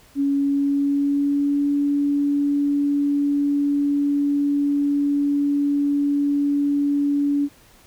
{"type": "tone with pitch glide", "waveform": "sine", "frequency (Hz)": [280, 286], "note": ["C#4", "D4"], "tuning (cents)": [18, -46], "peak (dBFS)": -17, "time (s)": [0.15, 7.49], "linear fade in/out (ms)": 50, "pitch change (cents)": 36, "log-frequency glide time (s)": [0.37, 1.67], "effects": ["pink hiss -52 dBFS RMS until 7.86 s"]}